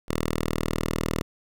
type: tone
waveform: 5% pulse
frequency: 39.8 Hz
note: D#1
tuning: 40 cents sharp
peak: -14 dBFS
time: 0.08-1.22 s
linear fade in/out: 10 ms
effects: none

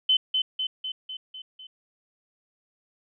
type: tone with echo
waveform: sine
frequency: 3050 Hz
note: G7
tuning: 48 cents flat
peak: -17 dBFS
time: 0.09-0.17 s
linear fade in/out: 5 ms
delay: 250 ms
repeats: 6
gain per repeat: -4 dB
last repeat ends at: 1.67 s
effects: none

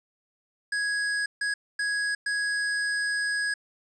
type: tone bursts at uneven times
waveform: square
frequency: 1662 Hz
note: G#6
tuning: 1 cent sharp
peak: -26 dBFS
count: 4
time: 0.72-1.26 / 1.41-1.54 / 1.79-2.15 / 2.26-3.54 s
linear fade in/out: 5 ms
effects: resampled to 24000 Hz + 10-bit

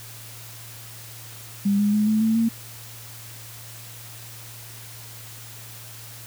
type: tone with pitch steps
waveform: sine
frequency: 200.6 / 205.8 / 211.1 / 216.5 / 222.1 / 227.8 Hz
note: G3 / G#3 / G#3 / A3 / A3 / A#3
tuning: +40 / -16 / +29 / -28 / +16 / -40 cents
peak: -17 dBFS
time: 1.65-2.49 s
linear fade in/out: 10 ms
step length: 140 ms
effects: added 114 Hz sine -43 dBFS peak until 6.26 s + white hiss -42 dBFS RMS until 6.26 s

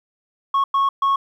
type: tone bursts at uneven times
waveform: sine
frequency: 1100 Hz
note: C#6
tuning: 14 cents flat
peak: -12 dBFS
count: 3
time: 0.54-0.64 / 0.74-0.89 / 1.02-1.16 s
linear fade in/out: 5 ms
effects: tanh soft clip ceiling -14 dBFS + 9-bit

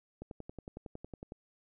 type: click train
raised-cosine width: 2 ms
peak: -30 dBFS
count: 13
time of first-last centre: 0.22-1.321 s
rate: 10.9 Hz
effects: none

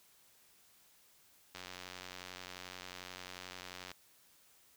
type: click train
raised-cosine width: 0.2 ms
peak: -28 dBFS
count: 217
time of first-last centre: 1.55-3.916 s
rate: 91.3 Hz
effects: white hiss -66 dBFS RMS until 4.76 s

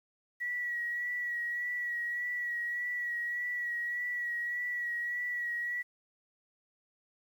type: tone with vibrato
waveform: sine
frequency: 1929 Hz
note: B6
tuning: 41 cents flat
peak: -32 dBFS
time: 0.4-5.83 s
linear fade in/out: 20 ms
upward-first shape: sine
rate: 1.7 Hz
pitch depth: 25 cents each way
effects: 10-bit

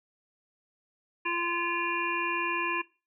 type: harmonic tone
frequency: 344.3 Hz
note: F4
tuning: 25 cents flat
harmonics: 1 / 3 / 5 / 7 / 8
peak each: -36 / -32 / -34 / -32 / -35 dBFS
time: 1.25-2.82 s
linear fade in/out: 10 ms
effects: noise-tail reverb RT60 0.3 s tail -19 dB re dry

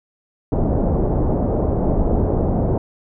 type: low-pass noise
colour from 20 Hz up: pink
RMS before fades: -18 dBFS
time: 0.52-2.78 s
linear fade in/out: 2 ms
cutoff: 690 Hz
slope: 24 dB/octave
effects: none

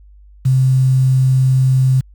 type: tone with quantisation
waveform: sine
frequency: 130.81 Hz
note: C3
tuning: in tune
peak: -9 dBFS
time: 0.45-2.01 s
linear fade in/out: 10 ms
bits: 6
effects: added 50 Hz sine -40 dBFS peak until 2.14 s

